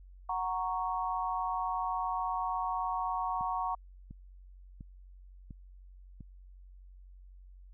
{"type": "chord", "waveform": "sine", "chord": "F# major", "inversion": "none", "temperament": "equal", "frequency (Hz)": [740, 932.3, 1108.7], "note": ["F#5", "A#5", "C#6"], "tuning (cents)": [0, 0, 0], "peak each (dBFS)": -35, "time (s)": [0.29, 3.75], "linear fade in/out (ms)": 5}
{"type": "click train", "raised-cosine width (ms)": 5, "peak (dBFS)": -34, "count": 5, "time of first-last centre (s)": [3.41, 6.207], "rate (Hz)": 1.43}
{"effects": ["added 46 Hz sine -50 dBFS peak until 7.73 s"]}